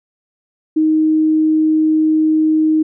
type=tone; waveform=sine; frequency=312.7 Hz; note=D#4; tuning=9 cents sharp; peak=-10 dBFS; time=0.76-2.83 s; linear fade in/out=10 ms; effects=none